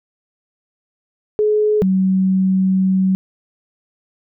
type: tone pair in turn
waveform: sine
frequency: 424.2 / 188.96 Hz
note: G#4 / F#3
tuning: +37 / +37 cents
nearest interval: octave + major second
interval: 1400 cents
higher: first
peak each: -12 dBFS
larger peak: neither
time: 1.39-1.82 / 1.82-3.15 s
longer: second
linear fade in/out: 0 ms
effects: none